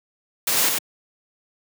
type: noise with echo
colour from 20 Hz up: white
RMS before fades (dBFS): -21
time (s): 0.47-0.69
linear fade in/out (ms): 5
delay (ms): 96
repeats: 1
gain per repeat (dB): -2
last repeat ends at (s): 0.786
effects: high-pass 150 Hz 12 dB/octave